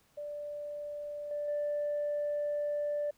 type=tone with level steps; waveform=sine; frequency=587.3 Hz; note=D5; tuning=in tune; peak=-37 / -32 / -29 dBFS; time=0.17-3.11 s; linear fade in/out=10 ms; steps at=1.31 / 1.48 s; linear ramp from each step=2 ms; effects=tanh soft clip ceiling -27 dBFS + pink hiss -68 dBFS RMS until 3.17 s